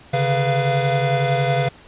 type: tone cluster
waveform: square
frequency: 137 / 147.9 / 496.8 / 690 Hz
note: C#3 / D3 / B4 / F5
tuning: -20 / +13 / +10 / -21 cents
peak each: -21 / -27 / -25 / -22 dBFS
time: 0.13-1.69 s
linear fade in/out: 10 ms
effects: pink hiss -46 dBFS RMS until 1.87 s + resampled to 8000 Hz